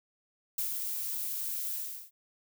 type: noise with ADSR envelope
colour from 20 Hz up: violet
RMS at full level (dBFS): -31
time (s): 0.58-2.11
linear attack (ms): 4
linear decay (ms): 99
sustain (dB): -4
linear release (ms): 370
effects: none